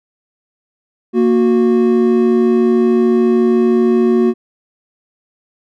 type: tone pair together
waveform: triangle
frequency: 233.1 / 366.7 Hz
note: A#3 / F#4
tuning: 0 / -15 cents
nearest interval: minor sixth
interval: 785 cents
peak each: -10 dBFS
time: 1.13-4.34 s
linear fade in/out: 50 ms
effects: none